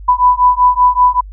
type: beating tone pair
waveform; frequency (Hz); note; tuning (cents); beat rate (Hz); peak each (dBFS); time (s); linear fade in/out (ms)
sine; 991 / 996.2; B5 / B5; +6 / +15; 5.2; -10; 0.08-1.21; 10
effects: added 49 Hz sine -28 dBFS peak until 1.32 s